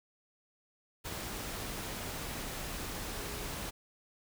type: tone in noise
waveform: sine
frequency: 413.9 Hz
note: G#4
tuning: 6 cents flat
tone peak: -49 dBFS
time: 3.13-3.5 s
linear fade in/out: 20 ms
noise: pink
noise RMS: -40 dBFS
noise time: 1.04-3.71 s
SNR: -12 dB
effects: none